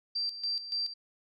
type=tone with tremolo; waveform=sine; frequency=4699 Hz; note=D8; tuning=in tune; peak=-29 dBFS; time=0.15-0.94 s; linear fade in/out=10 ms; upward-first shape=square; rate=3.5 Hz; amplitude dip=70%; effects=none